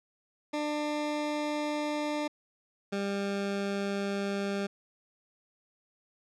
20% pulse tone pair in turn, 298.3 / 199.24 Hz, D4 / G3, +27 / +28 cents, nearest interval perfect fifth, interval 699 cents, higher first, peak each -25 dBFS, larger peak neither, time 0.53-2.28 / 2.92-4.67 s, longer neither, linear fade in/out 10 ms, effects low-pass 6000 Hz 12 dB/octave

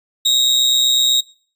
35% pulse tone with amplitude modulation, 3768 Hz, A#7, 18 cents sharp, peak -7 dBFS, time 0.25-1.21 s, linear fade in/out 10 ms, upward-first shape sine, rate 128 Hz, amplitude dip 55%, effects noise-tail reverb RT60 0.5 s tail -24 dB re dry + resampled to 32000 Hz

